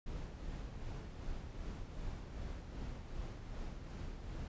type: noise with tremolo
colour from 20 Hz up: brown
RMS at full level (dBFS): -43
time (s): 0.06-4.48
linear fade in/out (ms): 5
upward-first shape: sine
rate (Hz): 2.6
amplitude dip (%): 40
effects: resampled to 16000 Hz